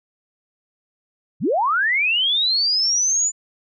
sine linear sweep, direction up, 99.6 to 7070 Hz, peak -16 dBFS, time 1.4-3.32 s, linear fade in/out 50 ms, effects none

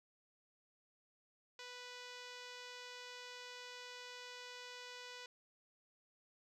5% pulse tone, 493.9 Hz, B4, in tune, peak -37 dBFS, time 1.59-5.26 s, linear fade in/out 2 ms, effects low-pass 6000 Hz 12 dB/octave

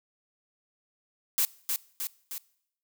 blue noise with echo, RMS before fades -25 dBFS, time 1.38-1.45 s, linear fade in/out 0 ms, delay 310 ms, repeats 3, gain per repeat -4 dB, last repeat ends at 2.38 s, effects noise-tail reverb RT60 0.7 s tail -22 dB re dry

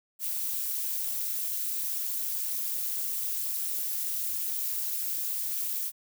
violet noise with amplitude modulation, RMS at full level -28 dBFS, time 0.19-5.92 s, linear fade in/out 50 ms, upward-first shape sine, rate 246 Hz, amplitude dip 80%, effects none

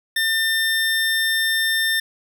25% pulse tone, 1800 Hz, A6, 39 cents sharp, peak -14 dBFS, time 0.16-2 s, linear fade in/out 5 ms, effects none

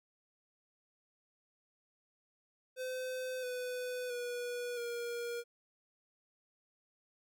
square tone with pitch steps, 512 / 499.2 / 486.6 / 474.4 Hz, C5 / B4 / B4 / A#4, -38 / +19 / -26 / +30 cents, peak -38 dBFS, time 2.76-5.44 s, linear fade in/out 50 ms, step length 670 ms, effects none

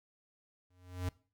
square tone with exponential growth, 90.5 Hz, F#2, 38 cents flat, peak -32 dBFS, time 0.7-1.09 s, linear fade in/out 5 ms, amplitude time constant 84 ms, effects noise-tail reverb RT60 0.4 s tail -21 dB re dry

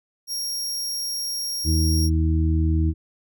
sawtooth tone, 5588 Hz, F8, in tune, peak -23 dBFS, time 0.27-2.1 s, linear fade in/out 50 ms
harmonic tone, 80 Hz, D#2, 49 cents sharp, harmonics 1 / 2 / 3 / 4, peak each -18 / -27 / -34 / -26 dBFS, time 1.64-2.94 s, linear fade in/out 50 ms
effects none

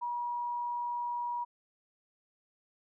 sine tone, 961 Hz, B5, 48 cents flat, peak -32 dBFS, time 0.01-1.45 s, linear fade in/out 20 ms, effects none

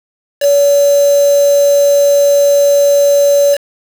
sine tone with quantisation, 570 Hz, C#5, 48 cents sharp, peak -6 dBFS, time 0.4-3.58 s, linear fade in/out 50 ms, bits 3, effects none

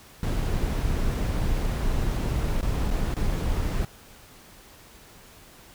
brown noise with dropouts, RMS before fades -25 dBFS, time 0.23-3.85 s, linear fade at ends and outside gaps 2 ms, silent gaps 2.612-2.627 / 2.905-2.911 / 3.142-3.165 s, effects pink hiss -50 dBFS RMS until 5.74 s

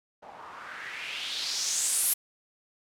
blue noise with low-pass filter sweep, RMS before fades -32 dBFS, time 0.22-2.14 s, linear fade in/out 10 ms, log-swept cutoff 730 to 12000 Hz, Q 3.1, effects none

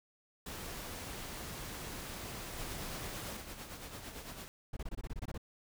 pink noise, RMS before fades -44 dBFS, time 0.46-3.37 s, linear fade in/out 5 ms
pink noise with tremolo, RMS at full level -45 dBFS, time 2.58-4.48 s, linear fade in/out 0 ms, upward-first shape sine, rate 8.9 Hz, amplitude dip 50%
brown noise bursts, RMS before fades -39 dBFS, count 11, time 4.73-5.378 s, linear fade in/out 5 ms, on 38 ms, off 23 ms
effects none

